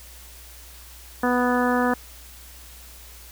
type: harmonic tone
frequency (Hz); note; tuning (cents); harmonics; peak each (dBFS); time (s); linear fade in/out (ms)
247; B3; 0; 1 / 2 / 3 / 4 / 5 / 6 / 7; -22 / -25 / -27 / -28 / -29 / -30 / -30; 1.23-1.94; 5
effects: added 60 Hz sine -45 dBFS peak until 3.31 s + white hiss -46 dBFS RMS until 3.31 s